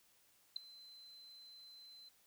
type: tone with ADSR envelope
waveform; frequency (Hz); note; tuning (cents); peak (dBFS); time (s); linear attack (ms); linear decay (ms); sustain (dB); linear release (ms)
sine; 4064; B7; +49; -32; 0.56-2.09; 5; 4; -23; 5
effects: white hiss -71 dBFS RMS until 2.26 s